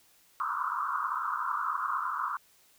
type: band-pass noise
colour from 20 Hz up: pink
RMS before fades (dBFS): -32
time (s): 0.4-2.37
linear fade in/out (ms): 0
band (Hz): 1000 to 1400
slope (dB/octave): 96
effects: white hiss -63 dBFS RMS until 2.78 s